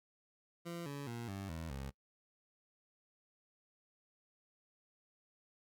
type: tone with pitch steps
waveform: 20% pulse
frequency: 170.7 / 141.89 / 117.95 / 98.04 / 81.5 / 67.74 Hz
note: F3 / C#3 / A#2 / G2 / E2 / C#2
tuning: -39 / +41 / +21 / +1 / -19 / -39 cents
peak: -37 dBFS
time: 0.65-1.91 s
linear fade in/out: 20 ms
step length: 210 ms
effects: noise-tail reverb RT60 0.1 s tail -22 dB re dry